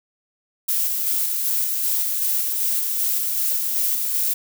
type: noise with tremolo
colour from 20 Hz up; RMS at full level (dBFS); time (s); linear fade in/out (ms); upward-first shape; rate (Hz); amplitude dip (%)
violet; -21; 0.68-4.34; 10; square; 2.6; 25
effects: none